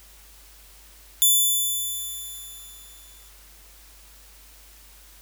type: tone with exponential decay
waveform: 5% pulse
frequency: 3500 Hz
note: A7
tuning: 10 cents flat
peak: -6 dBFS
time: 1.22-3.29 s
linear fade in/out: 0 ms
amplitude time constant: 450 ms
effects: added 50 Hz sine -51 dBFS peak until 5.21 s + white hiss -51 dBFS RMS until 5.21 s